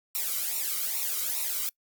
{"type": "noise with flanger", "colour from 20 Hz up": "blue", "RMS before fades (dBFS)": -30, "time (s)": [0.15, 1.69], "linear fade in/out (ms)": 0, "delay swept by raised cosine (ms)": [0.62, 1.18], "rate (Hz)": 2.4, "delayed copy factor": -0.85, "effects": ["noise-tail reverb RT60 0.1 s tail -25 dB re dry", "Opus 48 kbps"]}